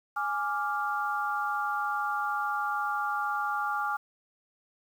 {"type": "chord", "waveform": "sine", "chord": "D diminished", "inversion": "second", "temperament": "equal", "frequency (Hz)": [830.6, 1174.7, 1396.9], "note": ["Ab5", "D6", "F6"], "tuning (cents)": [0, 0, 0], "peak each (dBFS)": -32, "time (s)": [0.16, 3.97], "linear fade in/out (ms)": 10, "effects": ["9-bit"]}